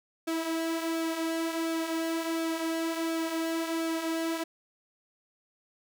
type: tone with flanger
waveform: sawtooth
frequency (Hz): 327.2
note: E4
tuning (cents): -13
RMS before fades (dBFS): -31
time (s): 0.27-4.44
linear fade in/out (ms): 10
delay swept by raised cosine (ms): 1 to 5.3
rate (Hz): 1.4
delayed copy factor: -0.5
effects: none